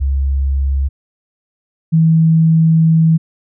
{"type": "tone pair in turn", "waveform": "sine", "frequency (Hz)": [68.3, 161.79], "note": ["C#2", "E3"], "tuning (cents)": [-25, -32], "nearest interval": "octave + minor third", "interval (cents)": 1493, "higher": "second", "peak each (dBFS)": [-12, -7], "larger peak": "second", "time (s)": [[0, 0.89], [1.92, 3.18]], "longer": "second", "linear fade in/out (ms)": 20, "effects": []}